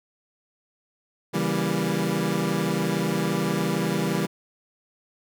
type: chord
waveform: 25% pulse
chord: C# diminished seventh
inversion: none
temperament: equal with one note detuned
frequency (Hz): 138.59 / 164.81 / 196 / 235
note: C#3 / E3 / G3 / Bb3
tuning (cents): 0 / 0 / 0 / +14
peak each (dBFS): -28 / -23 / -23 / -28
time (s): 1.33-4.27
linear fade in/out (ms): 20
effects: none